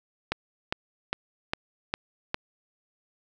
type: click train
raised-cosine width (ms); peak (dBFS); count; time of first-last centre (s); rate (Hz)
0.3; -10; 6; 0.32-2.344; 2.47
effects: none